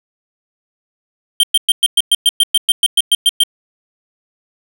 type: tone bursts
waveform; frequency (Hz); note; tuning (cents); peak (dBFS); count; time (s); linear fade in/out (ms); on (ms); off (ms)
square; 3162; G7; +14; -8; 15; 1.4-3.435; 2; 33; 110
effects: none